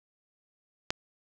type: click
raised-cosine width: 0.2 ms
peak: -10 dBFS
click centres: 0.905 s
effects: none